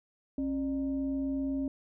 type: tone with frequency modulation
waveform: sine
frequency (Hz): 271.5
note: C#4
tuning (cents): -36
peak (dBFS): -29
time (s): 0.38-1.68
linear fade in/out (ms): 2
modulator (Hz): 329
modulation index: 0.39
effects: none